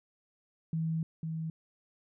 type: tone pair in turn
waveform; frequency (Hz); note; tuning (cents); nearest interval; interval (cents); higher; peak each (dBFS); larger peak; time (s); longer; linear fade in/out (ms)
sine; 161.7 / 160.88; E3 / E3; -33 / -42; unison; 9; first; -29 / -33; first; 0.73-1.03 / 1.23-1.5; first; 2
effects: none